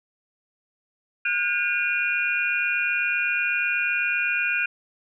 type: tone cluster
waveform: sine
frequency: 1445 / 1593 / 2434 / 2735 Hz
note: F#6 / G6 / D#7 / F7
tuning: -41 / +27 / -39 / -37 cents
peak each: -27 / -29 / -24 / -30 dBFS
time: 1.25-4.66 s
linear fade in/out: 5 ms
effects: none